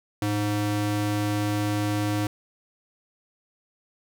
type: ring-modulated tone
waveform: square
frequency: 208.2 Hz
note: G#3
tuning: 5 cents sharp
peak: -21 dBFS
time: 0.22-2.27 s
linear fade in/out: 2 ms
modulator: 99.9 Hz
effects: none